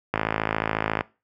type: click train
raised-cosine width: 0.5 ms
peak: -7 dBFS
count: 48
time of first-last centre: 0.14-1.009 s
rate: 54.1 Hz
effects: noise-tail reverb RT60 0.3 s tail -22 dB re dry + high-pass 80 Hz 12 dB/octave